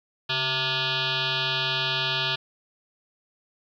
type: tone with frequency modulation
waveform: sine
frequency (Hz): 137.8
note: C#3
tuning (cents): -10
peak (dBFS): -23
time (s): 0.29-2.36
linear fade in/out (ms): 10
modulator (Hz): 522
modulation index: 7.6
effects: 10-bit